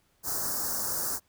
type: band-stop noise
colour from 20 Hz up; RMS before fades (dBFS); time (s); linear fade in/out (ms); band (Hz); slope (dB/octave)
white; -31; 0.23-1.2; 50; 1600 to 4900; 48
effects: pink hiss -69 dBFS RMS until 1.28 s